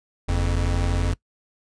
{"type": "tone pair together", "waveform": "square", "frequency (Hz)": [46.33, 87.31], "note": ["F#1", "F2"], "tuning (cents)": [3, 0], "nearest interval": "major seventh", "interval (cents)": 1097, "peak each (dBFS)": [-23, -24], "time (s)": [0.28, 1.14], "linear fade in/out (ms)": 10, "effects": ["noise-tail reverb RT60 0.1 s tail -21 dB re dry", "resampled to 22050 Hz"]}